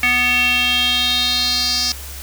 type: tone with band-pass filter sweep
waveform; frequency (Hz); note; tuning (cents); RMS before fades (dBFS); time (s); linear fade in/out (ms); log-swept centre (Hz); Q
square; 246.9; B3; 0; -17; 0.03-1.92; 2; 2300 to 5100; 5.7
effects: added 68 Hz sine -32 dBFS peak until 2.22 s + white hiss -34 dBFS RMS until 2.22 s